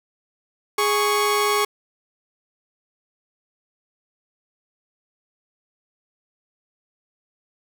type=tone pair together; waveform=sawtooth; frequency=414.5 / 1108.7 Hz; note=G#4 / C#6; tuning=-3 / 0 cents; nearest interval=octave + perfect fourth; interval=1703 cents; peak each=-17 dBFS; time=0.78-1.65 s; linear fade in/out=5 ms; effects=none